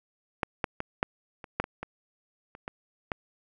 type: clicks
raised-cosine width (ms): 0.5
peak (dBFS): -11 / -11 / -16 / -9 / -26 / -10 / -21 / -20 / -29 / -20 / -14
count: 11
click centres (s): 0.432 / 0.642 / 0.804 / 1.029 / 1.442 / 1.6 / 1.641 / 1.83 / 2.551 / 2.679 / 3.118
effects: none